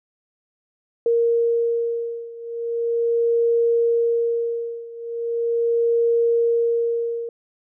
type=beating tone pair; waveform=sine; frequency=466.2 / 466.59 Hz; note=A#4 / A#4; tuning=0 / +2 cents; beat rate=0.39 Hz; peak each=-20 / -22 dBFS; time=1.06-7.29 s; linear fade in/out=2 ms; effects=none